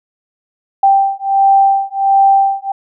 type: beating tone pair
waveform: sine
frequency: 784 / 785.4 Hz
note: G5 / G5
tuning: 0 / +3 cents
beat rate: 1.4 Hz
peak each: -11 dBFS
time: 0.83-2.72 s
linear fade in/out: 5 ms
effects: none